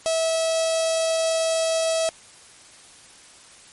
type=tone with notch filter; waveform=sawtooth; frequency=650 Hz; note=E5; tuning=24 cents flat; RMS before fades=-22 dBFS; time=0.06-2.09 s; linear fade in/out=0 ms; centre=1600 Hz; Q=0.54; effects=white hiss -48 dBFS RMS until 3.72 s + MP3 48 kbps